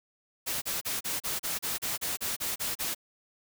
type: noise bursts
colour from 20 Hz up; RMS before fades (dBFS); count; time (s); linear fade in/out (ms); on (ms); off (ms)
white; -32; 13; 0.46-2.948; 20; 160; 34
effects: none